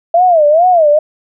sine tone with vibrato, 657 Hz, E5, 6 cents flat, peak -5 dBFS, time 0.14-0.99 s, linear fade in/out 5 ms, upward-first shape sine, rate 2.3 Hz, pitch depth 200 cents each way, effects none

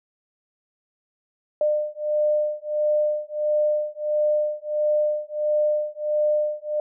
sine beating tone pair, 601 / 602.5 Hz, D5 / D5, +40 / +44 cents, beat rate 1.5 Hz, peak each -23 dBFS, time 1.61-6.8 s, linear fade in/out 2 ms, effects none

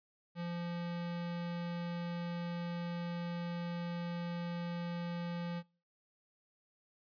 square tone, 172.6 Hz, F3, 20 cents flat, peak -38 dBFS, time 0.35-5.63 s, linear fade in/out 50 ms, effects noise-tail reverb RT60 0.4 s tail -25 dB re dry + resampled to 11025 Hz

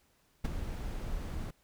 brown noise with ADSR envelope, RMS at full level -28 dBFS, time 0.44-1.51 s, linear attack 12 ms, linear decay 16 ms, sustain -9 dB, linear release 9 ms, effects pink hiss -70 dBFS RMS until 1.63 s

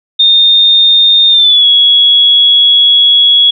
sine tone with pitch glide, 3651 to 3348 Hz, A#7 to G#7, -37 to +13 cents, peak -3 dBFS, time 0.19-3.51 s, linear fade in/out 10 ms, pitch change -150 cents, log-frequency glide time 1.3-1.66 s, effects none

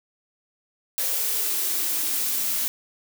blue noise with high-pass filter sweep, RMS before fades -25 dBFS, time 0.98-2.68 s, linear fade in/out 0 ms, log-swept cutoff 500 to 200 Hz, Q 5.3, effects none

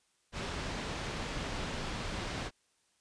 pink low-pass noise, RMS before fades -38 dBFS, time 0.32-2.51 s, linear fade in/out 50 ms, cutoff 4900 Hz, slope 12 dB/octave, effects white hiss -73 dBFS RMS until 3 s + resampled to 22050 Hz

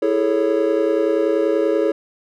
triangle chord, A major seventh, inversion second, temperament equal with one note detuned, 329.6 / 409.6 / 440 / 554.4 Hz, E4 / G#4 / A4 / C#5, 0 / -24 / 0 / 0 cents, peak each -19 dBFS, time 0.02-1.92 s, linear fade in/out 5 ms, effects none

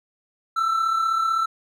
triangle tone pair together, 1299.2 / 1335 Hz, E6 / E6, -26 / +22 cents, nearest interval unison, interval 48 cents, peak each -27 / -18 dBFS, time 0.56-1.46 s, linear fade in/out 10 ms, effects none

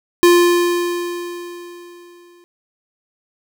square tone with exponential decay, 349.2 Hz, F4, in tune, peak -7 dBFS, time 0.23-2.44 s, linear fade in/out 0 ms, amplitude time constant 480 ms, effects none

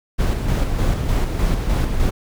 brown noise with tremolo, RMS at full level -17 dBFS, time 0.18-2.11 s, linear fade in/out 20 ms, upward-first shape square, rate 3.3 Hz, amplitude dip 40%, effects none

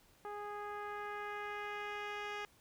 10% pulse tone with low-pass filter sweep, 413.5 Hz, G#4, 8 cents flat, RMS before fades -43 dBFS, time 0.25-2.45 s, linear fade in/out 0 ms, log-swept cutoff 980 to 3800 Hz, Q 1.1, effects pink hiss -67 dBFS RMS until 2.6 s

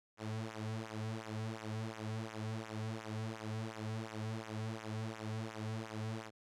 sawtooth tone with flanger, 110 Hz, A2, in tune, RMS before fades -42 dBFS, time 0.17-6.31 s, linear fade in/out 50 ms, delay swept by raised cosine 0.21 to 3.41 ms, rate 2.8 Hz, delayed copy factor -1, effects low-pass 8000 Hz 12 dB/octave

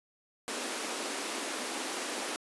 pink high-pass noise, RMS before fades -36 dBFS, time 0.48-2.36 s, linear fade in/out 0 ms, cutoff 240 Hz, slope 48 dB/octave, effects resampled to 24000 Hz

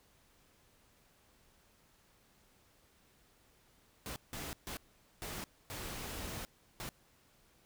pink noise bursts at uneven times, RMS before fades -43 dBFS, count 6, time 4.06-4.16 / 4.33-4.53 / 4.67-4.77 / 5.22-5.44 / 5.7-6.45 / 6.8-6.89 s, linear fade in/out 0 ms, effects pink hiss -68 dBFS RMS until 7.65 s

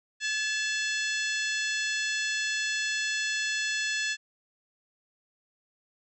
harmonic tone with a mistuned harmonic, 859 Hz, A5, 42 cents flat, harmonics 2 / 3 / 4 / 5 / 6 / 7 / 8 / 9, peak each -30 / -34 / -36 / -38 / -40 / -41 / -42 / -43 dBFS, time 0.2-4.17 s, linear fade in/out 50 ms, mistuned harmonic 3, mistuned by +48 cents, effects none

